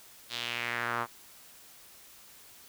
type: tone with band-pass filter sweep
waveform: sawtooth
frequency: 119.2 Hz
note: A#2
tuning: 39 cents sharp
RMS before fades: -34 dBFS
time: 0.29-1.07 s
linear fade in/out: 50 ms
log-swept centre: 4000 to 1100 Hz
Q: 2.6
effects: white hiss -54 dBFS RMS until 2.68 s